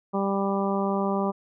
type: harmonic tone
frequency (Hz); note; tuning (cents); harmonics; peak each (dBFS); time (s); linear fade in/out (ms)
197; G3; +9; 1 / 2 / 3 / 4 / 5 / 6; -26 / -29 / -31 / -32 / -33 / -34; 0.13-1.32; 20
effects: none